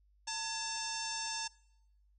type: harmonic tone with a mistuned harmonic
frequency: 898 Hz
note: A5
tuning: 35 cents sharp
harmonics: 1 / 2 / 3 / 4 / 5 / 6 / 7 / 8 / 9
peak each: -42 / -46 / -47 / -47 / -48 / -42 / -44 / -50 / -49 dBFS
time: 0.27-1.48 s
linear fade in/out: 10 ms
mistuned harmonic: 2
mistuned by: -110 cents
effects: noise-tail reverb RT60 0.9 s tail -24 dB re dry + added 50 Hz sine -65 dBFS peak until 2.18 s